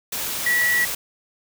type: tone in noise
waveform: sine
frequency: 1939 Hz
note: B6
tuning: 32 cents flat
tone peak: -17 dBFS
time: 0.46-0.85 s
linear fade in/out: 5 ms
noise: white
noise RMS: -27 dBFS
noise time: 0.12-0.95 s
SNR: +7 dB
effects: none